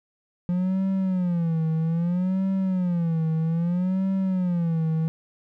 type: tone with vibrato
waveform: triangle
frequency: 175.3 Hz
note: F3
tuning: 7 cents sharp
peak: -19 dBFS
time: 0.49-5.08 s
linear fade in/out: 0 ms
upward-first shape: sine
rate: 0.62 Hz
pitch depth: 160 cents each way
effects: none